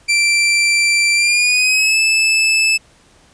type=tone with pitch glide; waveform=sawtooth; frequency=2349 to 2621 Hz; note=D7 to E7; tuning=0 to -11 cents; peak=-8 dBFS; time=0.08-2.78 s; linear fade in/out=20 ms; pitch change=+189 cents; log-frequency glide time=1.14-1.99 s; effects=pink hiss -50 dBFS RMS until 3.33 s + resampled to 22050 Hz